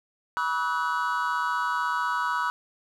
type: tone cluster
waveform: triangle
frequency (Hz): 974 / 1130 / 1284 / 1486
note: B5 / C#6 / E6 / F#6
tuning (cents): -24 / +33 / -46 / +7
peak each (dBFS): -27 / -31 / -28 / -28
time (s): 0.37-2.5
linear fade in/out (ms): 0
effects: none